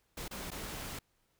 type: noise with dropouts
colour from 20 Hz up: pink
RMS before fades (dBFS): -42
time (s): 0.17-0.99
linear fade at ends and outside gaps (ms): 5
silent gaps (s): 0.281-0.31 / 0.505-0.515
effects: pink hiss -75 dBFS RMS until 1.39 s